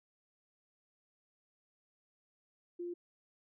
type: tone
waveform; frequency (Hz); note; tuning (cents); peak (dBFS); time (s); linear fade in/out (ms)
sine; 349.2; F4; 0; -38; 2.79-2.94; 10
effects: none